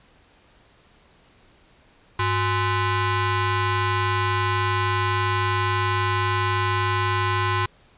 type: ring-modulated tone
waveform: sawtooth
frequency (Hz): 466.2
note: A#4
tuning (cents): 0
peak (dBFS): -13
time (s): 2.19-7.66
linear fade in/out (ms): 5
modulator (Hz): 567
effects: pink hiss -56 dBFS RMS until 7.97 s + resampled to 8000 Hz